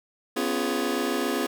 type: chord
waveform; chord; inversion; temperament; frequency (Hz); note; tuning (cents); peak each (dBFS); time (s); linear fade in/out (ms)
sawtooth; C# dominant seventh; third; just; 249.5 / 277.2 / 346.5 / 415.8; B3 / C#4 / E#4 / G#4; +18 / 0 / -14 / +2; -26; 0.36-1.47; 10
effects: none